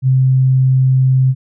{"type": "tone", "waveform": "sine", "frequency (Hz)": 130.81, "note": "C3", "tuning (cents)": 0, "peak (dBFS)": -8, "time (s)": [0.02, 1.35], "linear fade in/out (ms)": 50, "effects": []}